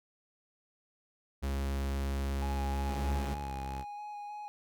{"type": "tone", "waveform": "45% pulse", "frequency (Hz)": 68.6, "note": "C#2", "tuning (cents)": -17, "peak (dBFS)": -31, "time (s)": [1.42, 3.35], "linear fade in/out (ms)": 20}
{"type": "tone with vibrato", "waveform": "triangle", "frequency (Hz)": 830.6, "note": "G#5", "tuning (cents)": 0, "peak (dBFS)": -38, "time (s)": [2.42, 4.48], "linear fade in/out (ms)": 0, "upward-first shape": "square", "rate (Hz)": 3.2, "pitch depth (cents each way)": 12}
{"type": "tone with pitch glide", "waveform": "sawtooth", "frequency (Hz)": [71.8, 66.99], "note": ["D2", "C2"], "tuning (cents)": [-39, 41], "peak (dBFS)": -34, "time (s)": [2.86, 3.85], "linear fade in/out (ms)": 50, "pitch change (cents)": -120, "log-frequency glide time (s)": [3.4, 3.49]}
{"effects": []}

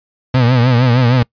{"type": "tone with vibrato", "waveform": "35% pulse", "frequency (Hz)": 123.6, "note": "B2", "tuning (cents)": 2, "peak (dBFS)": -7, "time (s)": [0.34, 1.23], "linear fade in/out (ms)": 5, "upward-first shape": "triangle", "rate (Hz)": 6.5, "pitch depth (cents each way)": 120, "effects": ["noise-tail reverb RT60 0.1 s tail -25 dB re dry", "resampled to 11025 Hz"]}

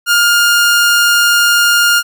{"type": "tone", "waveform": "sawtooth", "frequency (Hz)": 1412, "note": "F6", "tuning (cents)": 19, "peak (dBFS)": -4, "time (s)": [0.06, 2.03], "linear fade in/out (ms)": 50, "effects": []}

